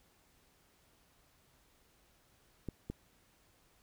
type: clicks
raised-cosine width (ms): 3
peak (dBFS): -26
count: 2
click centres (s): 2.687 / 2.9
effects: pink hiss -69 dBFS RMS until 3.82 s